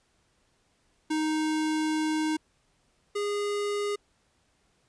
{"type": "tone pair in turn", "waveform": "square", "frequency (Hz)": [311.1, 410.3], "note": ["D#4", "G#4"], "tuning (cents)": [0, -21], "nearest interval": "perfect fourth", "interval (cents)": 479, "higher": "second", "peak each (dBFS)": [-26, -28], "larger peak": "first", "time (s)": [[1.1, 2.37], [3.15, 3.96]], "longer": "first", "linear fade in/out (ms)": 10, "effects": ["pink hiss -69 dBFS RMS until 4.88 s", "resampled to 22050 Hz"]}